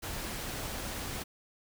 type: noise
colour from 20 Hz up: pink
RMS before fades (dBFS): -38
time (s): 0.02-1.24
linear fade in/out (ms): 20
effects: none